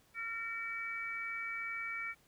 harmonic tone, 457.8 Hz, A#4, 31 cents flat, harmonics 3 / 4 / 5, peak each -44 / -45 / -39 dBFS, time 0.14-2.15 s, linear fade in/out 50 ms, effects pink hiss -68 dBFS RMS until 2.27 s

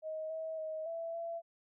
sine tone with pitch steps, 629 / 641 / 630 / 664 / 672 Hz, D#5 / E5 / D#5 / E5 / E5, +19 / -49 / +21 / +12 / +33 cents, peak -37 dBFS, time 0.02-1.42 s, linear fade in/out 50 ms, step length 280 ms, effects none

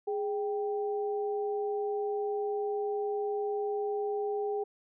sine tone pair together, 415.3 / 784 Hz, G#4 / G5, 0 / 0 cents, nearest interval major seventh, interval 1100 cents, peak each -30 / -37 dBFS, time 0.07-4.64 s, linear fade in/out 10 ms, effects none

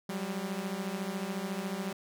sawtooth beating tone pair, 185 / 199 Hz, F#3 / G3, 0 / +26 cents, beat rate 14 Hz, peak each -33 / -32 dBFS, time 0.09-1.93 s, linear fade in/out 5 ms, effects none

